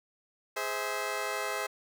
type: chord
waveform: 15% pulse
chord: Ab augmented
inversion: none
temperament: just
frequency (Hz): 415.3 / 519.1 / 648.9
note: Ab4 / C5 / E5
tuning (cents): 0 / -14 / -27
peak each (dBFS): -30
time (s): 0.56-1.67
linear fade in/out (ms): 10
effects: none